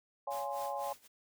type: chord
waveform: sine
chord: Db major seventh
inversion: none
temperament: equal with one note detuned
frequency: 561.8 / 698.5 / 830.6 / 1046.5 Hz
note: Db5 / F5 / Ab5 / C6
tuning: +23 / 0 / 0 / 0 cents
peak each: -40 / -43 / -38 / -43 dBFS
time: 0.27-0.93 s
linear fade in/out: 5 ms
type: noise with tremolo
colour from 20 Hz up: white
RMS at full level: -49 dBFS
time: 0.3-1.08 s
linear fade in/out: 20 ms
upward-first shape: sine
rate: 3.9 Hz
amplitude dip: 90%
effects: none